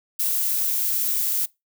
violet noise, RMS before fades -23 dBFS, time 0.19-1.46 s, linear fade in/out 10 ms, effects noise-tail reverb RT60 0.2 s tail -22 dB re dry

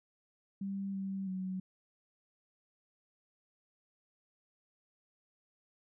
sine tone with pitch steps, 196.3 / 193.6 / 187 Hz, G3 / G3 / F#3, +3 / -21 / +19 cents, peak -35 dBFS, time 0.61-1.6 s, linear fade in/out 5 ms, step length 330 ms, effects none

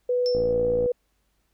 sine tone with pitch glide, 493.9 to 490.8 Hz, B4 to B4, 0 to -11 cents, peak -20 dBFS, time 0.09-0.92 s, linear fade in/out 5 ms, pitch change -11 cents, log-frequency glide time 0.26-0.58 s
sine tone with exponential decay, 5340 Hz, E8, 22 cents sharp, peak -27 dBFS, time 0.26-0.53 s, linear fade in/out 0 ms, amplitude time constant 57 ms
click train, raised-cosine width 2 ms, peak -19 dBFS, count 30, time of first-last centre 0.35-0.86 s, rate 56.9 Hz
effects added 50 Hz sine -70 dBFS peak until 1.53 s + pink hiss -72 dBFS RMS until 1.53 s

